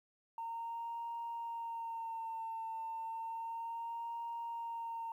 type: tone with vibrato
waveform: sine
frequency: 915 Hz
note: A#5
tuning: 32 cents flat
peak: -38 dBFS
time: 0.38-5.12 s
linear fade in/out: 2 ms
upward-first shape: sine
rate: 0.32 Hz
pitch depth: 31 cents each way
effects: tanh soft clip ceiling -35 dBFS + 12-bit